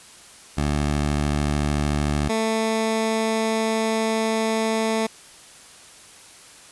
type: tone pair in turn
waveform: 15% pulse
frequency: 73.42 / 221.9 Hz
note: D2 / A3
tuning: 0 / +15 cents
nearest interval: octave + perfect fifth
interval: 1915 cents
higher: second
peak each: -14 dBFS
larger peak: neither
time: 0.57-2.29 / 2.29-5.07 s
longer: second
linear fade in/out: 10 ms
effects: white hiss -46 dBFS RMS until 6.71 s + resampled to 24000 Hz